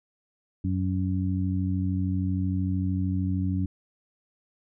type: harmonic tone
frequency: 93.1 Hz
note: F#2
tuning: 11 cents sharp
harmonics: 1 / 2 / 3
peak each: -26 / -29 / -31 dBFS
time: 0.64-3.66 s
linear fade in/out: 5 ms
effects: none